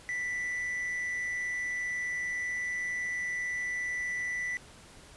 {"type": "tone with amplitude modulation", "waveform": "triangle", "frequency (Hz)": 1975.5, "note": "B6", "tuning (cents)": 0, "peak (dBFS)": -28, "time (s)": [0.09, 4.57], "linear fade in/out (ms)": 0, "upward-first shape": "sine", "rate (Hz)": 175, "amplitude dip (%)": 30, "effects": ["pink hiss -53 dBFS RMS until 5.16 s", "resampled to 24000 Hz"]}